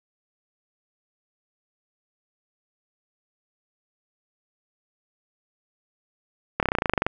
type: slowing click train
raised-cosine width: 0.5 ms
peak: -6 dBFS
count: 14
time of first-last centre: 6.6-7.066 s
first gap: 28 ms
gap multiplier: 1.04
effects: none